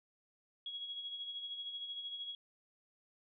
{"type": "tone with tremolo", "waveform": "sine", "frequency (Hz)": 3322, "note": "G#7", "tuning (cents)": 0, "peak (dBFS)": -39, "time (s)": [0.66, 2.35], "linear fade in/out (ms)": 2, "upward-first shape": "sine", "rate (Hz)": 13, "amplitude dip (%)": 50, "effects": []}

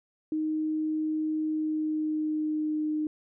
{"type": "tone with pitch glide", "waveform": "sine", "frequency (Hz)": [311, 306.2], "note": ["D#4", "D#4"], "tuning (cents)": [-1, -28], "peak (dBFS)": -26, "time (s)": [0.32, 3.07], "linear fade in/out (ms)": 2, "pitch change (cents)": -27, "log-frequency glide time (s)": [1.45, 2.84], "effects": []}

